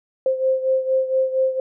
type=beating tone pair; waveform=sine; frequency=523.3 / 527.6 Hz; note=C5 / C5; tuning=0 / +14 cents; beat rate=4.3 Hz; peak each=-18 / -23 dBFS; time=0.26-1.6 s; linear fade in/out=2 ms; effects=none